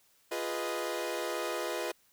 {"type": "chord", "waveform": "sawtooth", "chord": "F half-diminished seventh", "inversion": "none", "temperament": "equal", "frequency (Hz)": [349.2, 415.3, 493.9, 622.3], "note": ["F4", "Ab4", "Cb5", "Eb5"], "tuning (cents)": [0, 0, 0, 0], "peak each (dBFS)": [-34, -36, -34, -34], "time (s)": [0.31, 1.92], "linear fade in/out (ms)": 10, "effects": ["white hiss -67 dBFS RMS until 2.12 s"]}